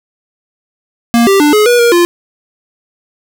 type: tone with pitch steps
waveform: square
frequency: 234.6 / 392.6 / 295.6 / 423.1 / 483.5 / 472.6 / 347.3 Hz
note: A#3 / G4 / D4 / G#4 / B4 / A#4 / F4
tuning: +11 / +3 / +11 / +32 / -37 / +24 / -10 cents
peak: -6 dBFS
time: 1.14-2.05 s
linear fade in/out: 0 ms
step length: 130 ms
effects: none